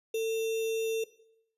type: tone with sample-and-hold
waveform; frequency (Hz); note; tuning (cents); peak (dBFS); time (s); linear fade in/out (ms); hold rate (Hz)
sine; 447.9; A4; +31; -27; 0.14-1.04; 5; 3150
effects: noise-tail reverb RT60 0.7 s tail -17 dB re dry + resampled to 32000 Hz